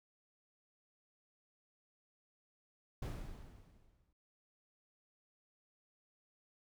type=noise with exponential decay; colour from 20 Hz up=brown; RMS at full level=-38 dBFS; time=3.02-4.13 s; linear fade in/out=5 ms; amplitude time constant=240 ms; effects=none

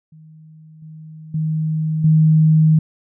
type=tone with level steps; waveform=sine; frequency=157 Hz; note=D#3; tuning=16 cents sharp; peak=-40 / -34 / -17 / -9 dBFS; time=0.12-2.79 s; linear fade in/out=5 ms; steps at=0.82 / 1.34 / 2.04 s; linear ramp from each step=5 ms; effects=none

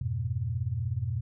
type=chord; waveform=sine; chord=F diminished; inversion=none; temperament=equal; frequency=87.31 / 103.83 / 123.47 Hz; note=F2 / Ab2 / Cb3; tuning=0 / 0 / 0 cents; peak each=-34 / -33 / -31 dBFS; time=0.01-1.21 s; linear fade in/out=5 ms; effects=none

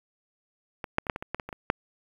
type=clicks; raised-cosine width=0.5 ms; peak=-18 / -7 / -23 / -8 / -18 / -20 / -14 / -19 / -22 / -22 / -6 dBFS; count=11; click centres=0.842 / 0.984 / 1.068 / 1.098 / 1.161 / 1.225 / 1.346 / 1.398 / 1.49 / 1.528 / 1.701 s; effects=8-bit

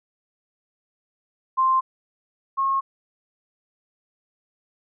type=tone pair in turn; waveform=sine; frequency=1050 / 1083.9 Hz; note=C6 / C#6; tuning=+6 / -39 cents; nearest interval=minor second; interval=55 cents; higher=second; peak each=-16 / -19 dBFS; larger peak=first; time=1.57-1.81 / 2.57-2.81 s; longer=neither; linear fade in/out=20 ms; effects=none

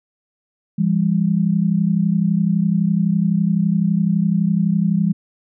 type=tone pair together; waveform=sine; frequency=169.21 / 201.1 Hz; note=E3 / G3; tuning=+46 / +44 cents; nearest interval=minor third; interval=298 cents; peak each=-17 dBFS; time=0.78-5.13 s; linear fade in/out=10 ms; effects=none

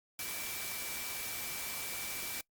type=tone in noise; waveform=sine; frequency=2324 Hz; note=D7; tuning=19 cents flat; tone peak=-46 dBFS; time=0.19-2.41 s; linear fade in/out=2 ms; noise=white; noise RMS=-40 dBFS; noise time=0.19-2.41 s; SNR=-9 dB; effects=noise-tail reverb RT60 0.1 s tail -23 dB re dry + Opus 48 kbps

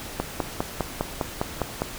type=click train; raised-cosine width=1 ms; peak=-9 dBFS; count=9; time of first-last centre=0.2-1.819 s; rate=4.94 Hz; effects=pink hiss -37 dBFS RMS until 1.98 s

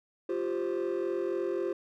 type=chord; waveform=triangle; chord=F suspended second; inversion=none; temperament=just; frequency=349.2 / 392.9 / 523.8 Hz; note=F4 / G4 / C5; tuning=0 / +4 / +2 cents; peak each=-29 / -30 / -33 dBFS; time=0.29-1.73 s; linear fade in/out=5 ms; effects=tanh soft clip ceiling -23 dBFS

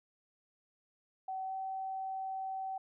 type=tone with pitch glide; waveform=sine; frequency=760 to 765.7 Hz; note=F#5 to G5; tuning=+46 to -41 cents; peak=-36 dBFS; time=1.28-2.78 s; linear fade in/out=5 ms; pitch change=+13 cents; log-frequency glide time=1.45-1.54 s; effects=none

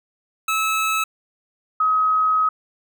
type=tone pair in turn; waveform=25% pulse / sine; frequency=1300 / 1268.8 Hz; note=E6 / D#6; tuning=-24 / +33 cents; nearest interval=unison; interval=43 cents; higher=first; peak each=-15 dBFS; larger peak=neither; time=0.48-1.04 / 1.8-2.49 s; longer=second; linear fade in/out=5 ms; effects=none

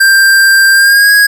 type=tone with pitch glide; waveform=square; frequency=1582 to 1651.1 Hz; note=G6 to G#6; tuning=+15 to -11 cents; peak=-4 dBFS; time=0-1.27 s; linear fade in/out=10 ms; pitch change=+74 cents; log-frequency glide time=0.72-1.12 s; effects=none

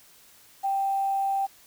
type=tone with quantisation; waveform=sine; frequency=784 Hz; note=G5; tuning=in tune; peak=-23 dBFS; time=0.63-1.47 s; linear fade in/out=20 ms; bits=8; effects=white hiss -55 dBFS RMS until 1.66 s

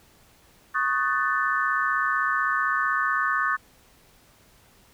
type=chord; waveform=sine; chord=D# half-diminished seventh; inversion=third; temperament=equal with one note detuned; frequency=1108.7 / 1244.5 / 1505 / 1760 Hz; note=C#6 / D#6 / F#6 / A6; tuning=0 / 0 / +29 / 0 cents; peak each=-27 dBFS; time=0.74-3.57 s; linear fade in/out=20 ms; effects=pink hiss -57 dBFS RMS until 4.93 s

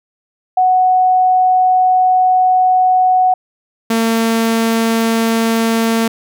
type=tone pair in turn; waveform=sine / sawtooth; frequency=740 / 226.8 Hz; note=F#5 / A#3; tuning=0 / -47 cents; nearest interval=octave + minor sixth; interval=2047 cents; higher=first; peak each=-8 dBFS; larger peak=neither; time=0.57-3.34 / 3.9-6.08 s; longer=first; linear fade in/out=5 ms; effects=none

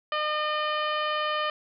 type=harmonic tone; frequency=607 Hz; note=D#5; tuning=43 cents flat; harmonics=1 / 2 / 3 / 4 / 5 / 6 / 7 / 8; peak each=-31 / -28 / -34 / -38 / -34 / -47 / -46 / -48 dBFS; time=0.12-1.5 s; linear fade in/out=2 ms; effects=none

